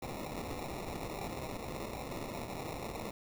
violet noise with sample-and-hold, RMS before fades -41 dBFS, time 0.02-3.11 s, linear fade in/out 5 ms, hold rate 1575 Hz, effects none

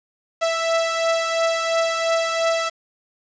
sawtooth beating tone pair, 659.3 / 662.2 Hz, E5 / E5, 0 / +8 cents, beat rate 2.9 Hz, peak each -16 / -21 dBFS, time 0.41-2.7 s, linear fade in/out 20 ms, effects resampled to 16000 Hz + 7-bit

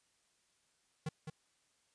square tone with echo, 155.56 Hz, D#3, in tune, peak -36 dBFS, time 1.06-1.09 s, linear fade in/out 5 ms, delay 210 ms, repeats 1, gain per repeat -6 dB, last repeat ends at 1.3 s, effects white hiss -75 dBFS RMS until 1.94 s + resampled to 22050 Hz

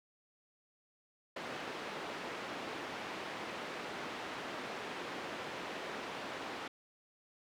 pink band-pass noise, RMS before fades -43 dBFS, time 1.36-6.68 s, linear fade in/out 5 ms, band 300 to 3000 Hz, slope 12 dB/octave, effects none

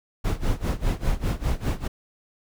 brown noise with tremolo, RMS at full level -21 dBFS, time 0.24-1.88 s, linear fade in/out 10 ms, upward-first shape sine, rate 5 Hz, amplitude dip 90%, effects none

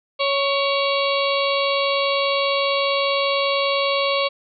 harmonic tone with a mistuned harmonic, 555 Hz, C#5, 2 cents sharp, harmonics 1 / 2 / 4 / 5 / 6 / 7 / 8, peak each -21 / -24 / -27 / -28 / -29 / -29 / -30 dBFS, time 0.19-4.29 s, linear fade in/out 20 ms, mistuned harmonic 4, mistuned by +35 cents, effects none

